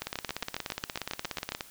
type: two click trains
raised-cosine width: 0.2 ms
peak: -15 / -15 dBFS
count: 27 / 12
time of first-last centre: 0.07-1.608 / 0.02-1.521 s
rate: 16.9 / 7.33 Hz
effects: white hiss -52 dBFS RMS until 1.7 s